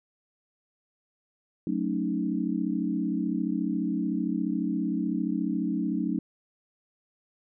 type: chord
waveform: sine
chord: D# half-diminished seventh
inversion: first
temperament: equal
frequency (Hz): 185 / 220 / 277.2 / 311.1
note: F#3 / A3 / C#4 / D#4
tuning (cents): 0 / 0 / 0 / 0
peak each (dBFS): -31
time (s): 1.67-6.19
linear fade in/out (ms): 2
effects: none